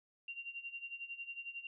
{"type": "tone with tremolo", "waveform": "sine", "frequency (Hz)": 2766, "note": "F7", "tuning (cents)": -17, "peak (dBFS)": -40, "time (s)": [0.28, 1.67], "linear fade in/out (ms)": 2, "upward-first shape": "sine", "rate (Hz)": 11, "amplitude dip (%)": 80, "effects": []}